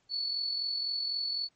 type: tone with amplitude modulation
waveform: sine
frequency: 4435 Hz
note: C#8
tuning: in tune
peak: -28 dBFS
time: 0.09-1.49 s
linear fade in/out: 50 ms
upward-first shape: sine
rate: 43.9 Hz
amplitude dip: 45%
effects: pink hiss -72 dBFS RMS until 1.55 s + MP3 32 kbps